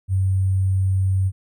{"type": "tone with sample-and-hold", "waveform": "sine", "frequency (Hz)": 95, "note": "F#2", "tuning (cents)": 46, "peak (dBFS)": -16, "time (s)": [0.08, 1.32], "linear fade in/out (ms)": 50, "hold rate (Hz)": 8820, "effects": []}